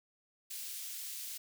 white high-pass noise, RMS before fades -43 dBFS, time 0.5-1.38 s, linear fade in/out 10 ms, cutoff 3100 Hz, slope 12 dB/octave, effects none

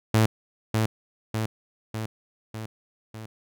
sawtooth tone with echo, 110 Hz, A2, in tune, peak -13 dBFS, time 0.14-0.26 s, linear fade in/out 5 ms, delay 600 ms, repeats 5, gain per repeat -4 dB, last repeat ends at 3.26 s, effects none

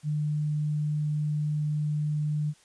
sine tone, 150.3 Hz, D3, 40 cents sharp, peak -25 dBFS, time 0.03-2.54 s, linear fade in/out 50 ms, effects white hiss -60 dBFS RMS until 2.64 s + resampled to 22050 Hz

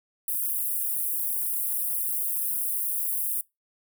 white high-pass noise, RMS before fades -28 dBFS, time 0.28-3.41 s, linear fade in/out 2 ms, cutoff 9500 Hz, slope 48 dB/octave, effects noise-tail reverb RT60 0.2 s tail -23 dB re dry

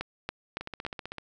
two click trains, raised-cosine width 0.3 ms, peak -21 / -16 dBFS, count 10 / 4, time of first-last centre 0.61-1.183 / 0.01-0.85 s, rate 15.7 / 3.57 Hz, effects none

